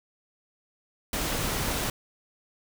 pink noise, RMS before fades -29 dBFS, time 1.13-1.9 s, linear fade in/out 2 ms, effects none

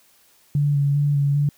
sine tone with vibrato, 143.3 Hz, D3, 42 cents flat, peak -16 dBFS, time 0.55-1.49 s, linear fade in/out 2 ms, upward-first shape square, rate 2.5 Hz, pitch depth 19 cents each way, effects white hiss -57 dBFS RMS until 1.57 s

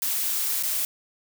blue noise with dropouts, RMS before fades -26 dBFS, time 0.02-0.85 s, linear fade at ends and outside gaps 1 ms, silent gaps 0.627-0.634 s, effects none

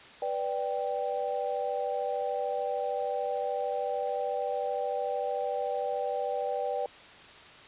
sine chord, G major, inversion first, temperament equal, 493.9 / 587.3 / 784 Hz, B4 / D5 / G5, 0 / 0 / 0 cents, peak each -33 dBFS, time 0.22-6.86 s, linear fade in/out 2 ms, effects white hiss -50 dBFS RMS until 7.67 s + resampled to 8000 Hz

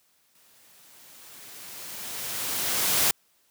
white noise with exponential growth, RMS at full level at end -21 dBFS, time 0.35-3.11 s, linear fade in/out 2 ms, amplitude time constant 600 ms, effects white hiss -66 dBFS RMS until 3.5 s + high-pass 80 Hz 12 dB/octave

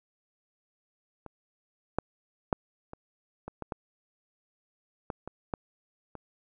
clicks, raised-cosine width 1 ms, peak -28 / -12 / -10 / -27 / -24 / -22 / -19 / -19 / -24 / -16 / -27 dBFS, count 11, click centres 1.263 / 1.986 / 2.528 / 2.934 / 3.48 / 3.623 / 3.722 / 5.102 / 5.276 / 5.538 / 6.153 s, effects none

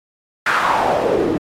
pink noise with band-pass filter sweep, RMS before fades -17 dBFS, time 0.46-1.38 s, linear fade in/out 5 ms, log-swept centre 1600 to 290 Hz, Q 3.6, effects AAC 48 kbps

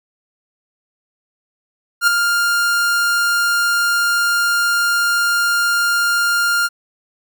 45% pulse tone with ADSR envelope, 1403 Hz, F6, 8 cents sharp, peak -8 dBFS, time 2.01-6.69 s, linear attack 65 ms, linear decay 5 ms, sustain -6 dB, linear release 37 ms, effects none

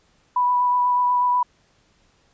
sine tone with vibrato, 986 Hz, B5, 3 cents flat, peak -16 dBFS, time 0.36-1.43 s, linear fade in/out 5 ms, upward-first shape sine, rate 8.2 Hz, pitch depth 12 cents each way, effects pink hiss -61 dBFS RMS until 2.33 s + resampled to 16000 Hz

